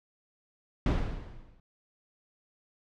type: noise with exponential decay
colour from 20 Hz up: brown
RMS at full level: -21 dBFS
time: 0.86-1.6 s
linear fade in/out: 2 ms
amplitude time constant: 160 ms
effects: low-pass 4000 Hz 12 dB/octave